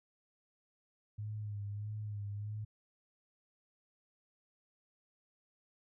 sine tone with vibrato, 104.2 Hz, G#2, 6 cents sharp, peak -38 dBFS, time 1.18-2.65 s, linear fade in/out 10 ms, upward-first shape sine, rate 1.6 Hz, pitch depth 45 cents each way, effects none

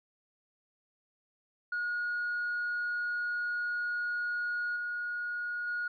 sine tone with level steps, 1443 Hz, F#6, 44 cents flat, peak -29 / -32 / -30 dBFS, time 1.72-5.88 s, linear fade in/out 5 ms, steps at 4.76 / 5.67 s, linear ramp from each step 5 ms, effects tanh soft clip ceiling -28 dBFS

